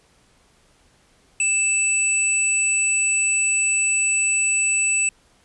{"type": "tone pair together", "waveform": "sine", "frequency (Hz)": [2637, 7902], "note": ["E7", "B8"], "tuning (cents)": [0, 0], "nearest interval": "octave + perfect fifth", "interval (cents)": 1900, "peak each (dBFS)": -20, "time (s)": [1.4, 5.09], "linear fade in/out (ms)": 2, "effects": ["pink hiss -58 dBFS RMS until 5.44 s", "resampled to 24000 Hz"]}